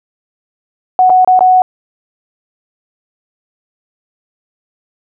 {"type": "tone with dropouts", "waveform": "sine", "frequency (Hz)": 740, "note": "F#5", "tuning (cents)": 0, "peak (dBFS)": -4, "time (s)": [0.99, 1.62], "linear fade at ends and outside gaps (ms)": 1, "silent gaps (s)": [[1.096, 1.101], [1.247, 1.275], [1.392, 1.407]], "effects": []}